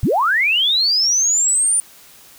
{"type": "linear sweep", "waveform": "sine", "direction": "up", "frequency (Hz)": [70.1, 9380], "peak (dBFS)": -13, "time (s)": [0.03, 1.8], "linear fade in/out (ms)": 0, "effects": ["white hiss -45 dBFS RMS until 2.38 s"]}